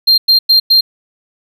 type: tone bursts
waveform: triangle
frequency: 4186 Hz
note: C8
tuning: in tune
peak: -4 dBFS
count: 4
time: 0.07-0.81 s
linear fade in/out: 10 ms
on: 110 ms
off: 100 ms
effects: none